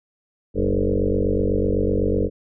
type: tone with frequency modulation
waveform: sine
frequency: 253.6 Hz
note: B3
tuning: 46 cents sharp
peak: -17 dBFS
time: 0.54-2.3 s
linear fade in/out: 50 ms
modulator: 48 Hz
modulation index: 5.3
effects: none